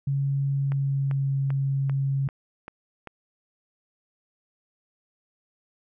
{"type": "tone with pitch glide", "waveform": "sine", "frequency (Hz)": [138.59, 136.92], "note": ["C#3", "C#3"], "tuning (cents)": [0, -21], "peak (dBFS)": -22, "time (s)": [0.07, 2.28], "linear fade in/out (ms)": 5, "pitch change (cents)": -21, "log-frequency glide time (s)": [0.53, 1.36]}
{"type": "click train", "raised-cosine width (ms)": 0.5, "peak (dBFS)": -23, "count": 7, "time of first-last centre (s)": [0.72, 3.073], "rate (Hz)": 2.55}
{"effects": []}